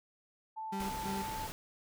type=tone; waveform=sine; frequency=879 Hz; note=A5; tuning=2 cents flat; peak=-38 dBFS; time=0.56-1.48 s; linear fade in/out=20 ms
type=tone with tremolo; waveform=35% pulse; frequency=196 Hz; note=G3; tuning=in tune; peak=-35 dBFS; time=0.72-1.34 s; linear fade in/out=10 ms; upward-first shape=square; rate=3 Hz; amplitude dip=80%
type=noise; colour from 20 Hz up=pink; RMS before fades=-43 dBFS; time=0.8-1.52 s; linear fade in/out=0 ms
effects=none